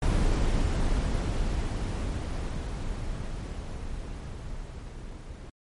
brown noise with level ramp, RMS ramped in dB -23 to -41 dBFS, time 0.02-5.5 s, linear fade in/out 5 ms, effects MP3 48 kbps

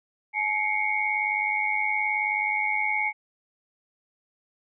sine tone cluster, 850 / 2145 / 2244 Hz, G#5 / C7 / C#7, +40 / +42 / +21 cents, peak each -29 / -27 / -27 dBFS, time 0.33-3.13 s, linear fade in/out 50 ms, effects none

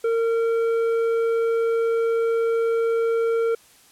sine tone with tanh clipping, 458.1 Hz, A#4, 30 cents flat, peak -20 dBFS, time 0.04-3.55 s, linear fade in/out 5 ms, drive 8 dB, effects white hiss -53 dBFS RMS until 3.91 s + low-pass 12000 Hz 12 dB/octave

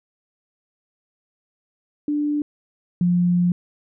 sine tone pair in turn, 294.9 / 176.51 Hz, D4 / F3, +7 / +19 cents, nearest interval major sixth, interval 888 cents, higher first, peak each -19 / -15 dBFS, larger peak second, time 2.08-2.42 / 3.01-3.52 s, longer second, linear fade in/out 2 ms, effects none

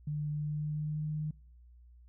sine tone with pitch glide, 149.2 to 152.86 Hz, D3 to D#3, +28 to -30 cents, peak -32 dBFS, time 0.07-1.31 s, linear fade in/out 5 ms, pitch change +42 cents, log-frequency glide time 0.36-1.08 s, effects noise-tail reverb RT60 0.6 s tail -26 dB re dry + added 60 Hz sine -54 dBFS peak until 2.08 s

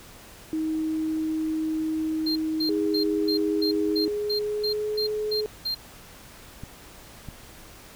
sine tone, 315.5 Hz, D#4, 24 cents sharp, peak -24 dBFS, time 0.53-4.08 s, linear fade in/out 0 ms
triangle tone bursts, 4186 Hz, C8, in tune, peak -24 dBFS, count 11, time 2.26-5.749 s, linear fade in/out 10 ms, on 99 ms, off 240 ms
sine tone with pitch glide, 410 to 425.7 Hz, G#4 to G#4, -22 to +43 cents, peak -25 dBFS, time 2.69-5.46 s, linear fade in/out 0 ms, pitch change +65 cents, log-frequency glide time 3.63-5.03 s
clicks, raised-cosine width 5 ms, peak -24 dBFS, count 2, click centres 6.636 / 7.287 s
effects pink hiss -47 dBFS RMS until 7.95 s

